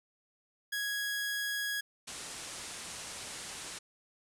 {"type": "tone", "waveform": "sawtooth", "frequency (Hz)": 1661, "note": "G#6", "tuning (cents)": 0, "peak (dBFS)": -29, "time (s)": [0.72, 1.81], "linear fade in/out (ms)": 10}
{"type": "low-pass noise", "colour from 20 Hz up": "white", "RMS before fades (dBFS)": -44, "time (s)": [2.07, 3.79], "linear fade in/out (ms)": 10, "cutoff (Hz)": 9900, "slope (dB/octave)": 48}
{"effects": []}